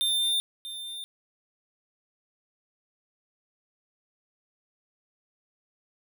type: tone with echo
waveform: square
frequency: 3599 Hz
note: A7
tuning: 38 cents sharp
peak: -24 dBFS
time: 0.01-0.4 s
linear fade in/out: 0 ms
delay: 640 ms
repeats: 1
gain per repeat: -12 dB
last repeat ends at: 1.04 s
effects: none